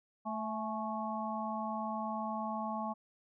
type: harmonic tone with a mistuned harmonic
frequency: 220 Hz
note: A3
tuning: in tune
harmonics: 1 / 3 / 4 / 5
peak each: -39 / -42 / -39 / -41 dBFS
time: 0.25-2.94 s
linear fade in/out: 20 ms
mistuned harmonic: 4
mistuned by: -57 cents
effects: none